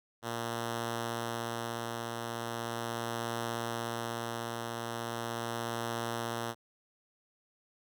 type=tone with tremolo; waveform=5% pulse; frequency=116.7 Hz; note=A#2; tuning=2 cents sharp; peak=-22 dBFS; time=0.22-6.55 s; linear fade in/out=50 ms; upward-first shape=triangle; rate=0.39 Hz; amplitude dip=30%; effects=none